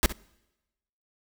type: noise with echo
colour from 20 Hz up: pink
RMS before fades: -20 dBFS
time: 0.03-0.06 s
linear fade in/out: 0 ms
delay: 64 ms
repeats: 1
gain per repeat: -15 dB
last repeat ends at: 0.124 s
effects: noise-tail reverb RT60 1.0 s tail -25 dB re dry